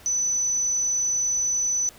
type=tone; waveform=sine; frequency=5990 Hz; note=F#8; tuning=20 cents sharp; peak=-21 dBFS; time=0.06-1.89 s; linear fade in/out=0 ms; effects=pink hiss -49 dBFS RMS until 1.98 s